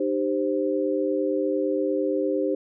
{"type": "chord", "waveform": "sine", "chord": "C minor", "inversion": "first", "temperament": "equal with one note detuned", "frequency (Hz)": [303.3, 392, 523.3], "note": ["Eb4", "G4", "C5"], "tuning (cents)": [-44, 0, 0], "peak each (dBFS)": -26, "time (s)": [0, 2.55], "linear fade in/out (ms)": 5, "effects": []}